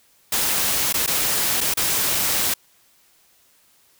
white noise with dropouts, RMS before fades -21 dBFS, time 0.32-2.54 s, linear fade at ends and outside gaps 5 ms, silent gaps 0.927-0.94 / 1.064-1.075 / 1.607-1.611 / 1.74-1.771 s, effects white hiss -58 dBFS RMS until 3.99 s

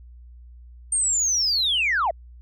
sine linear sweep, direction down, 8840 to 593 Hz, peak -18 dBFS, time 0.92-2.11 s, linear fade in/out 5 ms, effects tanh soft clip ceiling -15 dBFS + added 60 Hz sine -42 dBFS peak until 2.41 s

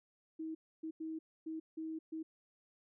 sine tone bursts at uneven times, 319.2 Hz, D#4, 44 cents sharp, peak -39 dBFS, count 6, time 0.39-0.55 / 0.83-0.91 / 1-1.19 / 1.46-1.6 / 1.77-1.99 / 2.12-2.23 s, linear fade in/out 10 ms, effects none

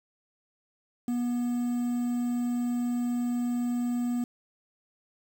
triangle tone with quantisation, 242.4 Hz, B3, 32 cents flat, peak -24 dBFS, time 1.08-4.24 s, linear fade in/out 2 ms, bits 8, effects none

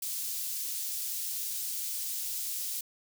white high-pass noise, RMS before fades -35 dBFS, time 0.02-2.81 s, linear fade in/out 5 ms, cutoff 4800 Hz, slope 12 dB/octave, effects none

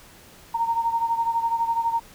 sine beating tone pair, 920 / 932 Hz, A#5 / A#5, -23 / -1 cents, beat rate 12 Hz, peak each -22 / -27 dBFS, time 0.54-2 s, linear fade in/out 10 ms, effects pink hiss -49 dBFS RMS until 2.14 s

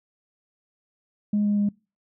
sine tone with pitch steps, 207.7 / 206.1 / 204.6 Hz, G#3 / G#3 / G#3, 0 / -13 / -26 cents, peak -18 dBFS, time 1.33-1.69 s, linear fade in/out 5 ms, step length 120 ms, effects noise-tail reverb RT60 0.3 s tail -25 dB re dry + tanh soft clip ceiling -16 dBFS

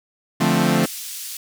sawtooth chord, D minor seventh, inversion none, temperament equal, 146.83 / 174.61 / 220 / 261.6 Hz, D3 / F3 / A3 / C4, 0 / 0 / 0 / 0 cents, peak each -19 / -16 / -16 / -18 dBFS, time 0.4-0.86 s, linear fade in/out 10 ms
white band-pass noise, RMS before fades -32 dBFS, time 0.83-1.37 s, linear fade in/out 2 ms, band 3100 to 15000 Hz, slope 12 dB/octave
effects none

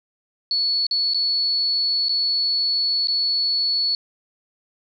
sine tone with dropouts, 4413 Hz, C#8, 9 cents flat, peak -18 dBFS, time 0.51-3.95 s, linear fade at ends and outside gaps 1 ms, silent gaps 0.867-0.911 / 1.136-1.145 / 2.085-2.093 / 3.072-3.083 s, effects none

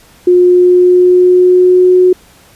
sine tone with pitch glide, 358.2 to 365.3 Hz, F4 to F#4, +44 to -22 cents, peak -3 dBFS, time 0.27-2.13 s, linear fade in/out 5 ms, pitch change +34 cents, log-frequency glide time 0.42-1.96 s, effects pink hiss -43 dBFS RMS until 2.55 s + resampled to 32000 Hz

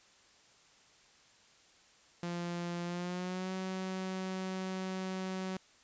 sawtooth tone with pitch glide, 173.2 to 187.79 Hz, F3 to F#3, -14 to +26 cents, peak -32 dBFS, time 2.23-5.57 s, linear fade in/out 2 ms, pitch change +140 cents, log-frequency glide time 2.84-3.52 s, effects white hiss -63 dBFS RMS until 5.83 s + resampled to 16000 Hz

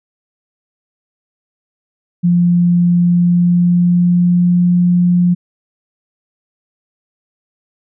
sine tone with pitch glide, 174.61 to 176.74 Hz, F3 to F3, 0 to +21 cents, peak -8 dBFS, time 2.23-5.35 s, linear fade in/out 20 ms, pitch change +21 cents, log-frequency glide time 3-4.69 s, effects none

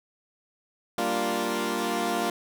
15% pulse chord, G minor seventh, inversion none, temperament equal, 196 / 233.1 / 293.7 / 349.2 Hz, G3 / Bb3 / D4 / F4, 0 / 0 / 0 / 0 cents, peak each -27 / -24 / -28 / -23 dBFS, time 0.98-2.3 s, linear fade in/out 2 ms, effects none

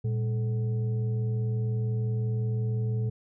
sine tone with frequency modulation, 115.6 Hz, A#2, 14 cents flat, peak -25 dBFS, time 0.04-3.1 s, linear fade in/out 10 ms, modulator 317 Hz, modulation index 0.4, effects none

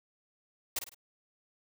white noise with echo, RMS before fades -32 dBFS, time 0.76-0.79 s, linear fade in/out 5 ms, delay 52 ms, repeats 3, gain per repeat -8 dB, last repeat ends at 0.946 s, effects none

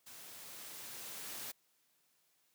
white noise with level ramp, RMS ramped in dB -53 to -44 dBFS, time 0.06-1.52 s, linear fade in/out 10 ms, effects white hiss -75 dBFS RMS until 2.54 s + high-pass 100 Hz 12 dB/octave

